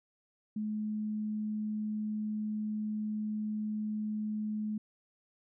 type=tone; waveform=sine; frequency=213.3 Hz; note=G#3; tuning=46 cents sharp; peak=-32 dBFS; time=0.56-4.78 s; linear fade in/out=5 ms; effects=none